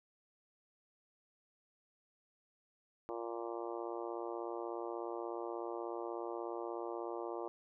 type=harmonic tone; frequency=116.54 Hz; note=A#2; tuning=in tune; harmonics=3 / 4 / 5 / 6 / 7 / 8 / 9 / 10; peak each=-43 / -45 / -47 / -49 / -50 / -51 / -52 / -53 dBFS; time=3.09-7.48 s; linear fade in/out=0 ms; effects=none